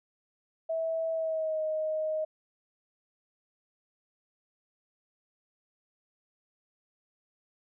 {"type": "tone with pitch glide", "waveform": "sine", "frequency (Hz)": [651, 624.5], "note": ["E5", "D#5"], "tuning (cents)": [-22, 6], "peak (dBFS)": -28, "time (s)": [0.69, 2.25], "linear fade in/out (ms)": 10, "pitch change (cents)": -72, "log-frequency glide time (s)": [1.12, 1.62], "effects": []}